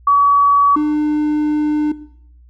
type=tone pair in turn; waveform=sine / triangle; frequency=1136 / 300.9 Hz; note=C#6 / D4; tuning=+42 / +42 cents; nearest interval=octave + major seventh; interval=2300 cents; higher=first; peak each=-8 / -11 dBFS; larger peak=first; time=0.07-0.76 / 0.76-1.92 s; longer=second; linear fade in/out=5 ms; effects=noise-tail reverb RT60 0.7 s tail -17 dB re dry + added 60 Hz sine -42 dBFS peak until 2.49 s